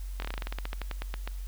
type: slowing click train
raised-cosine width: 0.3 ms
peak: -19 dBFS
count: 18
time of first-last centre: 0.2-1.275 s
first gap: 22 ms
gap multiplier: 1.12
effects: added 46 Hz sine -34 dBFS peak until 1.47 s + white hiss -55 dBFS RMS until 1.47 s